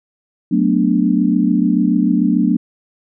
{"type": "chord", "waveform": "sine", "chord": "B minor seventh", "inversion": "second", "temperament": "equal", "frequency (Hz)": [185, 220, 246.9, 293.7], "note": ["F#3", "A3", "B3", "D4"], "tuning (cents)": [0, 0, 0, 0], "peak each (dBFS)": -17, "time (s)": [0.51, 2.57], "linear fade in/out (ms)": 10, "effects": []}